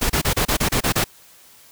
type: noise bursts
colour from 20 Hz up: pink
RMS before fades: -19 dBFS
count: 9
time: 0.01-1.043 s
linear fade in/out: 10 ms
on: 89 ms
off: 29 ms
effects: white hiss -49 dBFS RMS until 1.71 s